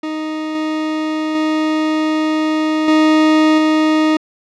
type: tone with level steps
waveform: 40% pulse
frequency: 311.1 Hz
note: D#4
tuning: in tune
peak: -19 / -16 / -13 / -8 / -10 dBFS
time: 0.03-4.17 s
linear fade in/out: 5 ms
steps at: 0.55 / 1.35 / 2.88 / 3.58 s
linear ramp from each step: 2 ms
effects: low-pass 4000 Hz 12 dB/octave